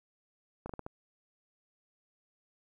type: slowing click train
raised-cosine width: 1 ms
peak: -26 dBFS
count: 5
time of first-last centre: 0.66-0.865 s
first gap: 34 ms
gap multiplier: 1.28
effects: 11-bit